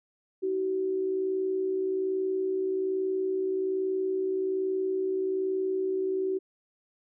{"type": "tone pair together", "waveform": "sine", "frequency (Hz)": [317.4, 378.6], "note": ["D#4", "F#4"], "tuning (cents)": [35, 40], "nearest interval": "minor third", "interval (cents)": 305, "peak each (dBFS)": [-37, -26], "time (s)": [0.42, 6.39], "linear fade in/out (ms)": 20, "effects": []}